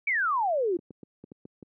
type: exponential sweep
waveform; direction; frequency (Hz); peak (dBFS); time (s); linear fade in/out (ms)
sine; down; 2349 to 329.6; -23; 0.07-0.77; 5
type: clicks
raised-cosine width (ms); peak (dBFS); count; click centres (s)
3; -28; 7; 0.79 / 0.907 / 1.032 / 1.24 / 1.318 / 1.454 / 1.627
effects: high-pass 200 Hz 12 dB/octave